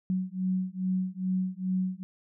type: beating tone pair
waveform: sine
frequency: 184.7 / 187.1 Hz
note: F#3 / F#3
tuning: -3 / +20 cents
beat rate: 2.4 Hz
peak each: -30 dBFS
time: 0.1-2.03 s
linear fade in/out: 0 ms
effects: none